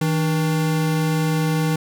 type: tone pair together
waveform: square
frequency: 159.61 / 300 Hz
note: D#3 / D4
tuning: +44 / +37 cents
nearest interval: major seventh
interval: 1093 cents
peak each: -19 / -27 dBFS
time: 0.01-1.76 s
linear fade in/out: 5 ms
effects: none